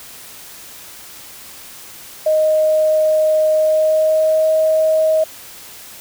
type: tone with pitch glide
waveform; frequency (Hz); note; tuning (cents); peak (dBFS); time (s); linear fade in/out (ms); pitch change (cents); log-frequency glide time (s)
sine; 622.3 to 631; D#5 to D#5; 0 to +24; -11; 2.26-5.24; 5; +24; 3.56-4.51
effects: white hiss -37 dBFS RMS until 6 s